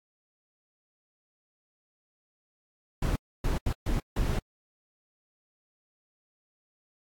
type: noise bursts at uneven times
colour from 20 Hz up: brown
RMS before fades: -27 dBFS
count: 5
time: 3.02-3.16 / 3.44-3.58 / 3.66-3.73 / 3.86-4 / 4.16-4.39 s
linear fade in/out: 5 ms
effects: AAC 64 kbps